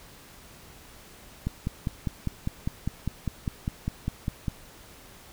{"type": "click train", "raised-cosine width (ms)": 5, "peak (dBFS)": -15, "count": 16, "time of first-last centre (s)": [1.47, 4.482], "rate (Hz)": 4.98, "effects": ["pink hiss -50 dBFS RMS until 5.32 s"]}